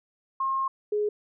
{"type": "tone pair in turn", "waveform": "sine", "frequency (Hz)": [1071, 418.3], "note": ["C6", "G#4"], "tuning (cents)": [40, 12], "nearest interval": "octave + major third", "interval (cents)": 1628, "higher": "first", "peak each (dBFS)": [-24, -23], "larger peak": "second", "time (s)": [[0.4, 0.68], [0.92, 1.09]], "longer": "first", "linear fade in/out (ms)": 5, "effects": []}